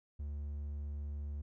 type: tone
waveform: triangle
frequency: 72.7 Hz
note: D2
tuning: 17 cents flat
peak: -36 dBFS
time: 0.19-1.42 s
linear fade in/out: 10 ms
effects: none